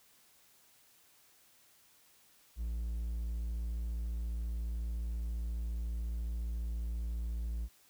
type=tone; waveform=triangle; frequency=57.2 Hz; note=A#1; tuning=32 cents flat; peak=-32 dBFS; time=2.56-7.69 s; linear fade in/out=50 ms; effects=white hiss -65 dBFS RMS until 7.89 s